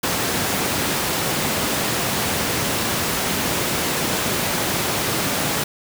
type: high-pass noise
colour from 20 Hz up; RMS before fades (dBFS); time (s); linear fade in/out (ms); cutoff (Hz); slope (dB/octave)
pink; -22; 0.03-5.64; 5; 120; 12
effects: none